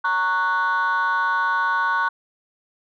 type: chord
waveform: sine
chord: F# major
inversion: first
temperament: just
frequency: 925 / 1110 / 1480 Hz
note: A#5 / C#6 / F#6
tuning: -14 / +2 / 0 cents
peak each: -23 / -21 / -20 dBFS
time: 0.04-2.09 s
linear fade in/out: 10 ms
effects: tanh soft clip ceiling -14 dBFS